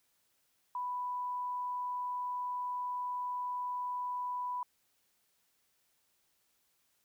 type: tone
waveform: sine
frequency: 990 Hz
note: B5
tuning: 4 cents sharp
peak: -34 dBFS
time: 0.75-4.63 s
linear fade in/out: 2 ms
effects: white hiss -75 dBFS RMS until 7.04 s